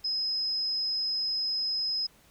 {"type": "tone", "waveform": "sine", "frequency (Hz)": 5090, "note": "D#8", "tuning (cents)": 39, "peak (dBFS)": -27, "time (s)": [0.04, 2.07], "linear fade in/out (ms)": 10, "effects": ["pink hiss -60 dBFS RMS until 2.3 s"]}